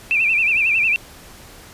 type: tone with vibrato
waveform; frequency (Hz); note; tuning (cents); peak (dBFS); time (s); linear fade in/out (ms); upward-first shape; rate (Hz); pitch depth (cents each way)
sine; 2521; D#7; +22; -14; 0.11-0.96; 0; sine; 11; 130
effects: pink hiss -42 dBFS RMS until 1.73 s + resampled to 32000 Hz